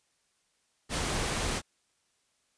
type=noise; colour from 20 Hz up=pink; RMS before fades=-31 dBFS; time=0.89-1.62 s; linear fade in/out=50 ms; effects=white hiss -73 dBFS RMS until 2.57 s + resampled to 22050 Hz